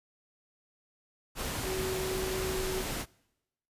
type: tone in noise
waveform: sine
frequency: 375.7 Hz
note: F#4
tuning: 26 cents sharp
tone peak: -33 dBFS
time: 1.63-2.84 s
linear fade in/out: 50 ms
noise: pink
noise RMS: -35 dBFS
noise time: 1.35-3.06 s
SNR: -1 dB
effects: noise-tail reverb RT60 0.9 s tail -24 dB re dry + resampled to 32000 Hz